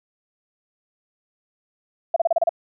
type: tone bursts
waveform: sine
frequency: 670 Hz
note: E5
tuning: 28 cents sharp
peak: -14 dBFS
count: 7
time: 2.14-2.493 s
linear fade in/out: 5 ms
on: 23 ms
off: 32 ms
effects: none